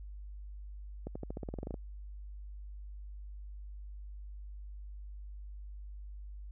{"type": "accelerating click train", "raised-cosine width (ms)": 2, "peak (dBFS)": -26, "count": 13, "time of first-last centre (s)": [1.07, 1.742], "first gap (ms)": 85, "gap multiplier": 0.92, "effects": ["added 50 Hz sine -43 dBFS peak until 6.51 s"]}